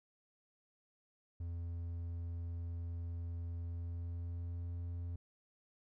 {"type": "tone with pitch glide", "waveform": "triangle", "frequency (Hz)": [85.1, 86.34], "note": ["F2", "F2"], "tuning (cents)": [-44, -19], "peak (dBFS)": -37, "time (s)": [1.4, 5.16], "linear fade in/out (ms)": 5, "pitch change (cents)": 25, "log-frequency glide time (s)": [3.64, 4.76], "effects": []}